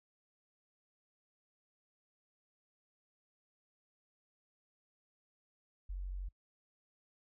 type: tone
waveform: sine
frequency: 46.28 Hz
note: F#1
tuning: 1 cent sharp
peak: -38 dBFS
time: 5.89-6.29 s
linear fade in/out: 10 ms
effects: noise-tail reverb RT60 0.1 s tail -25 dB re dry